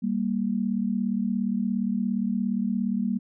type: tone pair together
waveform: sine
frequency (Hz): 196.6 / 233.8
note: G3 / A#3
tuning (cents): +5 / +5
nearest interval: minor third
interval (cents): 300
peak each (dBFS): -26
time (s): 0.02-3.19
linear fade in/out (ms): 20
effects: none